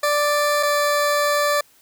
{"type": "tone pair in turn", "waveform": "20% pulse", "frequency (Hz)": [587.3, 584.8], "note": ["D5", "D5"], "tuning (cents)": [0, -7], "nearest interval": "unison", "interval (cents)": 7, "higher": "first", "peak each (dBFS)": -12, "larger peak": "neither", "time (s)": [[0.03, 0.63], [0.63, 1.61]], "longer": "second", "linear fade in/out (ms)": 5, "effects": ["white hiss -55 dBFS RMS until 1.81 s"]}